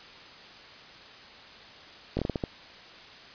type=slowing click train; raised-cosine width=2 ms; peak=-15 dBFS; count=7; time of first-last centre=2.17-2.438 s; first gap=20 ms; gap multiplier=1.32; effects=white hiss -48 dBFS RMS until 3.34 s + resampled to 11025 Hz